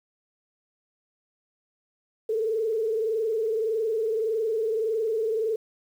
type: tone with frequency modulation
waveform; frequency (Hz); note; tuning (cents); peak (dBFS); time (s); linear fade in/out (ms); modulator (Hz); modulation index
sine; 443.3; A4; +13; -23; 2.29-5.56; 5; 21.7; 0.89
effects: 9-bit